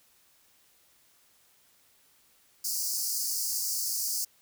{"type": "high-pass noise", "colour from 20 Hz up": "pink", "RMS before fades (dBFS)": -31, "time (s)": [2.64, 4.25], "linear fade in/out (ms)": 10, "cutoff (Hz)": 4600, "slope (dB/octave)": 96, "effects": ["white hiss -64 dBFS RMS until 4.41 s"]}